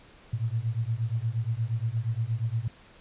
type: beating tone pair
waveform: sine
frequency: 110 / 118.5 Hz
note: A2 / A#2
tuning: 0 / +29 cents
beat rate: 8.5 Hz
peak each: -29 dBFS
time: 0.33-2.68 s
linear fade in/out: 5 ms
effects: pink hiss -54 dBFS RMS until 3 s + resampled to 8000 Hz